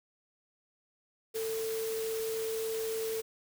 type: tone in noise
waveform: sine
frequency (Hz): 445.8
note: A4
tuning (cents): +23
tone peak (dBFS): -32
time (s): 1.34-3.22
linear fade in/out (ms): 20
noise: white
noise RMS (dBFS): -42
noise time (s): 1.34-3.22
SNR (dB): +7
effects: none